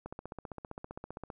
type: click train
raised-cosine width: 1 ms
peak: -27 dBFS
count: 20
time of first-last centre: 0.06-1.302 s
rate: 15.3 Hz
effects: none